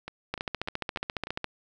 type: two click trains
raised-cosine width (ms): 0.3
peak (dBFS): -14 / -21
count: 17 / 5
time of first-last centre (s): 0.34-1.443 / 0.08-1.27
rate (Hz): 14.5 / 3.36
effects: none